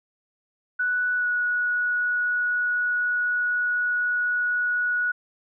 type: tone with pitch glide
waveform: sine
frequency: 1480 to 1463 Hz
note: F#6 to F#6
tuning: 0 to -20 cents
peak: -21 dBFS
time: 0.79-5.12 s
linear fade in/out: 10 ms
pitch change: -20 cents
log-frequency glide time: 1.16-1.27 s
effects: none